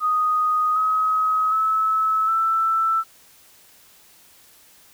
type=tone with pitch steps; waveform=sine; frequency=1244.5 / 1271.4 / 1298.8 / 1326.9 Hz; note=D#6 / D#6 / E6 / E6; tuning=0 / +37 / -26 / +11 cents; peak=-17 dBFS; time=0-3.04 s; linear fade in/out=50 ms; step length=760 ms; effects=white hiss -52 dBFS RMS until 4.93 s